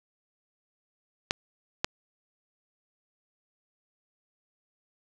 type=clicks; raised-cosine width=0.2 ms; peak=-7 dBFS; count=2; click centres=1.309 / 1.845 s; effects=none